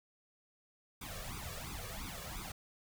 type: noise with flanger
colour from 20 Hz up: pink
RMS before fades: -44 dBFS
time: 1.01-2.52 s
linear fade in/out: 5 ms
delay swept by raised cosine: 0.81 to 1.78 ms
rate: 2.9 Hz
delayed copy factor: +0.95
effects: none